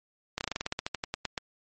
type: slowing click train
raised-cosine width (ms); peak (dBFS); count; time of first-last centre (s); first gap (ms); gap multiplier
0.2; -13; 16; 0.38-1.378; 29; 1.11
effects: MP3 32 kbps